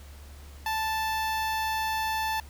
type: tone with notch filter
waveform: sawtooth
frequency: 880 Hz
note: A5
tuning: in tune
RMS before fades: -29 dBFS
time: 0.66-2.4 s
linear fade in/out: 2 ms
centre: 8000 Hz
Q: 1.7
effects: added 71 Hz sine -44 dBFS peak until 2.49 s + pink hiss -53 dBFS RMS until 2.49 s